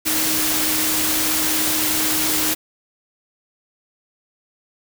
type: tone in noise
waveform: sine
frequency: 311.1 Hz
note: D#4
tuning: in tune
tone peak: -27 dBFS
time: 0.05-2.55 s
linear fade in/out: 20 ms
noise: white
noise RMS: -20 dBFS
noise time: 0.05-2.55 s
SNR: -10 dB
effects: none